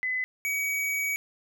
sine / square tone pair in turn, 2018 / 2265 Hz, B6 / C#7, +37 / +37 cents, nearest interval major second, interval 200 cents, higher second, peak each -26 / -27 dBFS, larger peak first, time 0.03-0.24 / 0.45-1.16 s, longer second, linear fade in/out 0 ms, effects none

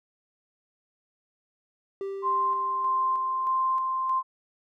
triangle tone with exponential decay, 392 Hz, G4, in tune, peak -27 dBFS, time 2.01-4.04 s, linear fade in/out 1 ms, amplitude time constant 440 ms
sine tone with tremolo, 1046.5 Hz, C6, in tune, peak -22 dBFS, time 2.22-4.23 s, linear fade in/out 50 ms, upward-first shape square, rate 1.6 Hz, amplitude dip 30%
effects none

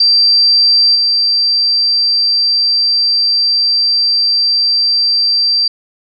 sine tone with level steps, 4699 Hz, D8, in tune, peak -6 / -9 dBFS, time 0-5.68 s, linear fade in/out 5 ms, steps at 0.95 s, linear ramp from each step 5 ms, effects none

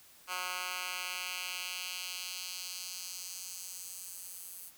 10% pulse tone with high-pass filter sweep, 181.8 Hz, F#3, 30 cents flat, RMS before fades -41 dBFS, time 0.27-4.72 s, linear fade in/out 50 ms, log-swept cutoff 1400 to 11000 Hz, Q 1.3, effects white hiss -59 dBFS RMS until 4.77 s

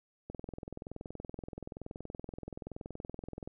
click train, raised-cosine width 2 ms, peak -28 dBFS, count 68, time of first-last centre 0.3-3.475 s, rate 21.1 Hz, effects none

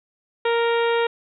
harmonic tone, 466.2 Hz, A#4, in tune, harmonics 1 / 2 / 3 / 4 / 5 / 6 / 7 / 8, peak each -19 / -25 / -29 / -31 / -33 / -35 / -36 / -37 dBFS, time 0.45-1.07 s, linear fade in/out 5 ms, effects none

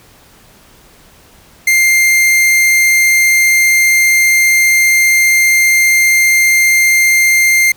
45% pulse tone, 2105 Hz, C7, 10 cents sharp, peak -7 dBFS, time 1.67-7.72 s, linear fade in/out 5 ms, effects pink hiss -44 dBFS RMS until 7.76 s

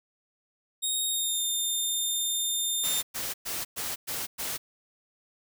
15% pulse tone with pitch glide, 3729 to 3621 Hz, A#7 to A7, 0 to +49 cents, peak -20 dBFS, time 0.82-3.02 s, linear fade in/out 20 ms, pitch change -51 cents, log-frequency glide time 1.07-1.43 s
white noise bursts, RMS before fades -33 dBFS, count 6, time 2.83-4.58 s, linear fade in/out 20 ms, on 200 ms, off 110 ms
effects none

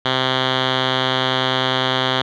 5% pulse tone with low-pass filter, 129.9 Hz, C3, 12 cents flat, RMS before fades -19 dBFS, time 0.05-2.22 s, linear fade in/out 5 ms, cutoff 3200 Hz, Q 5.4, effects none

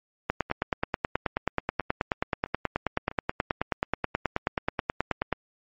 two click trains, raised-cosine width 0.5 ms, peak -23 / -9 dBFS, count 5 / 48, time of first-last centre 0.5-3.114 / 0.3-5.327 s, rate 1.53 / 9.35 Hz, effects MP3 32 kbps

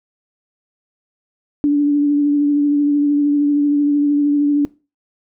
sine tone with vibrato, 290 Hz, D4, 22 cents flat, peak -11 dBFS, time 1.64-4.65 s, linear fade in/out 0 ms, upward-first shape triangle, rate 13 Hz, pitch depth 22 cents each way, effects noise-tail reverb RT60 0.3 s tail -21 dB re dry

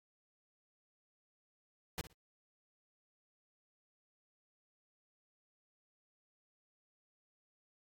pink noise with echo, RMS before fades -39 dBFS, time 1.98-2.01 s, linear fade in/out 0 ms, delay 59 ms, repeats 2, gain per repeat -14 dB, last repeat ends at 2.128 s, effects AAC 64 kbps

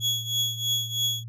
35% pulse tone with tremolo, 3352 Hz, G#7, 15 cents sharp, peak -19 dBFS, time 0-1.24 s, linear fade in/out 50 ms, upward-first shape triangle, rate 3.1 Hz, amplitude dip 85%, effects added 115 Hz sine -35 dBFS peak until 1.28 s + resampled to 32000 Hz

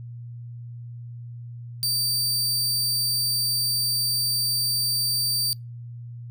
sawtooth tone, 4642 Hz, D8, 21 cents flat, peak -19 dBFS, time 1.83-5.53 s, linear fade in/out 0 ms, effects noise-tail reverb RT60 0.2 s tail -26 dB re dry + added 119 Hz sine -35 dBFS peak until 6.3 s

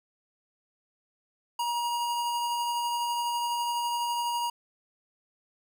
square tone with tremolo, 951 Hz, A#5, 34 cents sharp, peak -27 dBFS, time 1.59-4.5 s, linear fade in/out 5 ms, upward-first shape triangle, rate 12 Hz, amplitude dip 25%, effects none

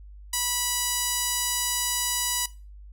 sawtooth tone with band-pass filter, 980 Hz, B5, 14 cents flat, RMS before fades -27 dBFS, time 0.33-2.46 s, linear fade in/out 5 ms, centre 9300 Hz, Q 1.2, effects noise-tail reverb RT60 0.3 s tail -18 dB re dry + added 50 Hz sine -42 dBFS peak until 2.92 s

